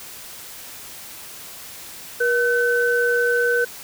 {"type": "tone pair together", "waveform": "sine", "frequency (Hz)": [478.5, 1519.1], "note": ["A#4", "F#6"], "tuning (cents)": [45, 45], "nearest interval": "octave + minor sixth", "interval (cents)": 2000, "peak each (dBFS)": -19, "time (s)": [2.2, 3.65], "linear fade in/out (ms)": 10, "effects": ["white hiss -38 dBFS RMS until 3.83 s"]}